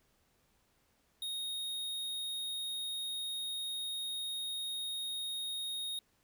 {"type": "tone", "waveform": "square", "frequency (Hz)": 3729, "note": "A#7", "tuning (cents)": 0, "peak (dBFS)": -37, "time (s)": [1.22, 5.99], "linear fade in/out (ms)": 2, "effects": ["pink hiss -73 dBFS RMS until 6.23 s"]}